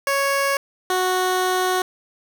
15% pulse tone pair in turn, 554.4 / 368.8 Hz, C#5 / F#4, 0 / -6 cents, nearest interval perfect fifth, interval 706 cents, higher first, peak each -12 dBFS, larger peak neither, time 0.07-0.57 / 0.9-1.82 s, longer second, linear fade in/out 2 ms, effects none

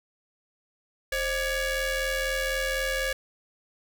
sawtooth ring-modulated tone, 571 Hz, D5, 49 cents flat, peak -19 dBFS, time 1.12-3.13 s, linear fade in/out 5 ms, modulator 1100 Hz, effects 9-bit

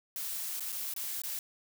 blue noise with dropouts, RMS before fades -37 dBFS, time 0.16-1.39 s, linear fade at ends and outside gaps 1 ms, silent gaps 0.597-0.606 / 0.721-0.725 / 0.938-0.963 / 1.218-1.236 s, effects none

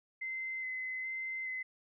sine tone with vibrato, 2055 Hz, C7, 32 cents flat, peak -36 dBFS, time 0.21-1.63 s, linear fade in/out 10 ms, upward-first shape square, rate 1.2 Hz, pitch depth 12 cents each way, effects none

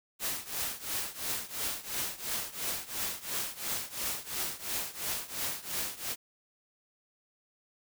white noise with tremolo, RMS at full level -32 dBFS, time 0.19-6.16 s, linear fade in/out 50 ms, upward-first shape triangle, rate 2.9 Hz, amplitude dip 90%, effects none

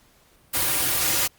white noise with comb filter, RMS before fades -22 dBFS, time 0.53-1.28 s, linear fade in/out 20 ms, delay 4.6 ms, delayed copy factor -0.75, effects pink hiss -58 dBFS RMS until 1.38 s + Opus 48 kbps

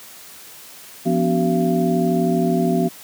sine tone cluster, 173.5 / 246.5 / 285.8 / 377.4 / 682 Hz, F3 / B3 / D4 / F#4 / F5, -11 / -3 / -47 / +34 / -41 cents, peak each -20 / -20 / -26 / -22 / -24 dBFS, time 1.05-2.89 s, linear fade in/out 20 ms, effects white hiss -41 dBFS RMS until 3.03 s + high-pass 100 Hz 12 dB/octave

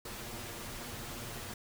pink noise with comb filter, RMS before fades -43 dBFS, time 0.05-1.54 s, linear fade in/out 5 ms, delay 8.5 ms, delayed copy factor +0.65, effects none

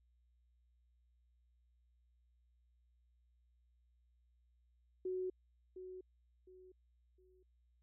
sine tone with echo, 370 Hz, F#4, in tune, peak -37 dBFS, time 5.05-5.3 s, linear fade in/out 5 ms, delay 710 ms, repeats 3, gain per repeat -10 dB, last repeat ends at 7.43 s, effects added 60 Hz sine -70 dBFS peak until 7.82 s

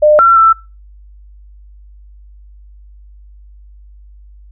sine tone with pitch steps, 603 / 1357 / 1331 Hz, D5 / E6 / E6, +46 / +50 / +16 cents, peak -4 dBFS, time 0.02-0.53 s, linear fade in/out 10 ms, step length 170 ms, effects noise-tail reverb RT60 0.3 s tail -24 dB re dry + added 50 Hz sine -36 dBFS peak until 4.51 s

